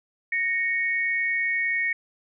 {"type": "tone pair together", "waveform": "sine", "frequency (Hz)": [1864.7, 2216], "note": ["A#6", "C#7"], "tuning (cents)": [0, -1], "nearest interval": "minor third", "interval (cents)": 299, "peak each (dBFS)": -25, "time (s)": [0.32, 1.93], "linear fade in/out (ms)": 5, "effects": []}